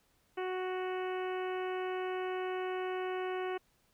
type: harmonic tone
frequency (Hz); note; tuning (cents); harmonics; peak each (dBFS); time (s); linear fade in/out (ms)
370; F#4; 0; 1 / 2 / 3 / 4 / 5 / 6 / 7 / 8; -35 / -41 / -45 / -47 / -49 / -51 / -52 / -53; 0.37-3.58; 10
effects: pink hiss -72 dBFS RMS until 3.93 s